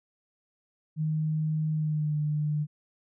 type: tone with pitch glide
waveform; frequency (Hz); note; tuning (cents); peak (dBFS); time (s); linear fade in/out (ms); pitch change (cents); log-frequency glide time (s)
sine; 155.56 to 150.17; D#3 to D3; 0 to +39; -25; 0.96-2.67; 50; -61; 1.73-2.15
effects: none